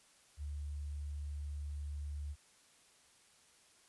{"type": "tone with sample-and-hold", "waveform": "sine", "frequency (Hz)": 73, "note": "D2", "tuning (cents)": -10, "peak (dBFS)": -39, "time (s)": [0.37, 2.36], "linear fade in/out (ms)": 50, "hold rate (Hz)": 8820, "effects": ["white hiss -66 dBFS RMS until 3.88 s", "resampled to 24000 Hz"]}